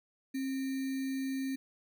sine tone with sample-and-hold, 267.1 Hz, C4, 36 cents sharp, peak -32 dBFS, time 0.34-1.56 s, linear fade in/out 10 ms, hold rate 2100 Hz, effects none

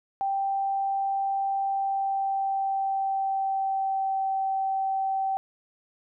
sine tone with pitch glide, 784 to 772.8 Hz, G5 to G5, 0 to -25 cents, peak -24 dBFS, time 0.21-5.37 s, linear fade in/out 0 ms, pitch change -25 cents, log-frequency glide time 1.65-4.27 s, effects none

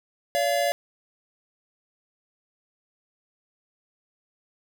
square tone pair together, 571 / 686.7 Hz, D5 / F5, -49 / -29 cents, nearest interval minor third, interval 320 cents, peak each -25 dBFS, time 0.35-0.72 s, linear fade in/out 0 ms, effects none

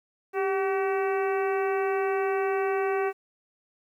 harmonic tone with a mistuned harmonic, 381 Hz, G4, 49 cents flat, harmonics 1 / 2 / 3 / 4 / 5 / 6 / 7, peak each -25 / -31 / -35 / -37 / -39 / -41 / -42 dBFS, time 0.33-3.13 s, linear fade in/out 50 ms, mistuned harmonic 1, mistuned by +55 cents, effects 10-bit

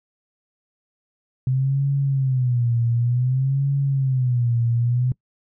sine tone with vibrato, 127.9 Hz, C3, 39 cents flat, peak -17 dBFS, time 1.47-5.12 s, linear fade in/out 2 ms, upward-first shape sine, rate 0.55 Hz, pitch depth 150 cents each way, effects noise-tail reverb RT60 0.1 s tail -23 dB re dry

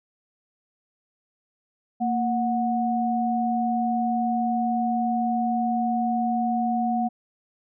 sine tone pair together, 230.9 / 733.1 Hz, A#3 / F#5, -16 / -16 cents, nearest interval octave + minor sixth, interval 2000 cents, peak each -24 dBFS, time 2-7.09 s, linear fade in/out 20 ms, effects none

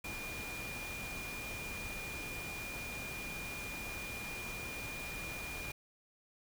sine tone in noise, 2419 Hz, D#7, 49 cents flat, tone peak -43 dBFS, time 0.04-5.72 s, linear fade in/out 5 ms, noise pink, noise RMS -45 dBFS, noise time 0.04-5.72 s, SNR -1 dB, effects none

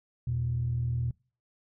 sine tone pair together, 81.72 / 121 Hz, E2 / B2, -14 / -35 cents, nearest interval perfect fifth, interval 679 cents, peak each -34 / -27 dBFS, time 0.27-1.11 s, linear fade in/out 5 ms, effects noise-tail reverb RT60 0.4 s tail -26 dB re dry + tanh soft clip ceiling -20 dBFS

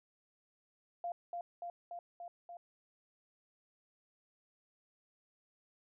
sine tone with echo, 695 Hz, F5, 9 cents flat, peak -36 dBFS, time 1.04-1.12 s, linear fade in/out 2 ms, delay 290 ms, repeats 5, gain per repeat -2 dB, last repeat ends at 2.57 s, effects none

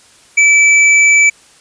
square tone, 2311 Hz, D7, 28 cents flat, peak -6 dBFS, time 0.37-1.3 s, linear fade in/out 10 ms, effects white hiss -45 dBFS RMS until 1.6 s + resampled to 22050 Hz

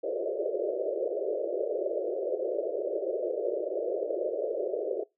white band-pass noise, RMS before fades -31 dBFS, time 0.03-5.04 s, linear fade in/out 10 ms, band 350 to 620 Hz, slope 96 dB/octave, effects noise-tail reverb RT60 0.2 s tail -22 dB re dry

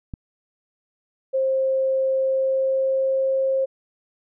click, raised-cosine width 5 ms, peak -19 dBFS, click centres 0.138 s
sine tone with pitch glide, 530 to 533.4 Hz, C5 to C5, +22 to +33 cents, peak -18 dBFS, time 1.33-3.66 s, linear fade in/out 20 ms, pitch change +11 cents, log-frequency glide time 2.16-3.4 s
effects none

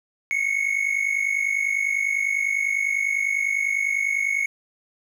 triangle tone pair together, 2173 / 2223 Hz, C#7 / C#7, -35 / +4 cents, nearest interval unison, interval 39 cents, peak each -22 dBFS, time 0.31-4.46 s, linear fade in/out 0 ms, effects none

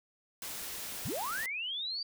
white noise, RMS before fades -41 dBFS, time 0.42-1.46 s, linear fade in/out 2 ms
sine linear sweep, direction up, 61.9 to 4699 Hz, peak -34 dBFS, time 1.05-2.03 s, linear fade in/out 5 ms
effects none

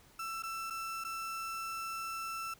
35% pulse tone with dropouts, 1333 Hz, E6, 19 cents sharp, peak -36 dBFS, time 0.19-2.54 s, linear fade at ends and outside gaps 5 ms, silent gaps 0.424-0.434 / 0.701-0.705 / 1.04-1.047 s, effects pink hiss -62 dBFS RMS until 2.59 s

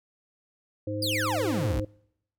harmonic tone, 104.2 Hz, G#2, 6 cents sharp, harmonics 1 / 3 / 5, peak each -33 / -33 / -33 dBFS, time 0.87-1.85 s, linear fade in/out 5 ms
40% pulse exponential sweep, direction down, 5050 to 51.9 Hz, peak -26 dBFS, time 1.02-1.8 s, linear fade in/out 5 ms
effects noise-tail reverb RT60 0.8 s tail -26 dB re dry

